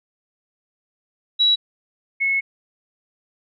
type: tone pair in turn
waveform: sine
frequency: 3900 / 2189 Hz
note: B7 / C#7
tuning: -23 / -22 cents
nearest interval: minor seventh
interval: 999 cents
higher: first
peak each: -13 / -17 dBFS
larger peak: first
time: 1.39-1.56 / 2.2-2.41 s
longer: second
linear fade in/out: 20 ms
effects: none